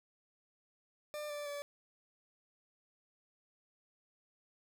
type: tone with pitch steps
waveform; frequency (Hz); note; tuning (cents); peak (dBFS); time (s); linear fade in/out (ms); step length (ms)
40% pulse; 597 / 586.4 / 576; D5 / D5 / D5; +28 / -3 / -34; -39; 1.14-1.62; 0; 160
effects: none